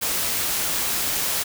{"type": "noise", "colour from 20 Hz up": "white", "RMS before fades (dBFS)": -24, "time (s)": [0.01, 1.44], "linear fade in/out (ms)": 20, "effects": []}